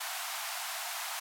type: band-pass noise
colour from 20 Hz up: pink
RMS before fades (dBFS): -38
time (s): 0-1.2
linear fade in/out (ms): 10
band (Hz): 660 to 16000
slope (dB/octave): 96
effects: none